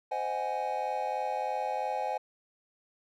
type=chord; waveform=triangle; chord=Ab dominant seventh; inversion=first; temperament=just; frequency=519.1 / 623 / 747.5 / 830.6 Hz; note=C5 / Eb5 / Gb5 / Ab5; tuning=-14 / +2 / +17 / 0 cents; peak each=-35 / -36 / -34 / -31 dBFS; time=0.11-2.18 s; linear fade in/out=10 ms; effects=none